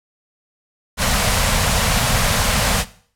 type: band-stop noise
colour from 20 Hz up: pink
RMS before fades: -17 dBFS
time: 0.97-2.85 s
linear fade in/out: 50 ms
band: 240 to 470 Hz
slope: 48 dB/octave
effects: noise-tail reverb RT60 0.5 s tail -17 dB re dry + low-pass 12000 Hz 12 dB/octave